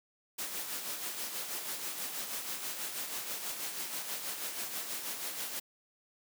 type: noise with tremolo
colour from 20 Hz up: white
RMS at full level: -37 dBFS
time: 0.38-5.6 s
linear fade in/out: 10 ms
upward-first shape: sine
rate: 6.2 Hz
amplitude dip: 45%
effects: high-pass 200 Hz 12 dB/octave